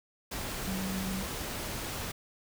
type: tone in noise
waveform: sine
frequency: 190 Hz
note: F#3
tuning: 46 cents sharp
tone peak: -33 dBFS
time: 0.67-1.23 s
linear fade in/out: 10 ms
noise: pink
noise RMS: -37 dBFS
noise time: 0.31-2.12 s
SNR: +1 dB
effects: none